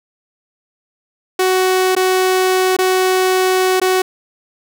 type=tone with dropouts; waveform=sawtooth; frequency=372.6 Hz; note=F#4; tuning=12 cents sharp; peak=-8 dBFS; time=1.39-4.02 s; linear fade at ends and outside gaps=5 ms; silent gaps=1.952-1.964 / 2.767-2.787 / 3.8-3.815 s; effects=none